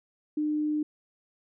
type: tone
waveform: sine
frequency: 302 Hz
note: D4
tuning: 48 cents sharp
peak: -25 dBFS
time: 0.37-0.83 s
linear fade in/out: 5 ms
effects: none